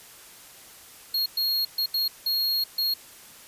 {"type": "tone bursts at uneven times", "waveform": "square", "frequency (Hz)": 4282, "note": "C8", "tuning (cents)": 39, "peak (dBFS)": -23, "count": 6, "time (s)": [[1.14, 1.26], [1.37, 1.65], [1.78, 1.86], [1.94, 2.08], [2.26, 2.64], [2.78, 2.94]], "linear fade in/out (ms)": 5, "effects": ["white hiss -48 dBFS RMS until 3.47 s", "resampled to 32000 Hz"]}